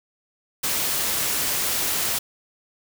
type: noise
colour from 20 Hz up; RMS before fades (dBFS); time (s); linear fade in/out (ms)
white; -24; 0.63-2.19; 10
effects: none